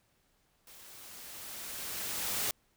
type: noise with level ramp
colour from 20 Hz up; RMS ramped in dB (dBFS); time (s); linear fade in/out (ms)
white; -54 to -32; 0.67-2.51; 2
effects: pink hiss -72 dBFS RMS until 2.76 s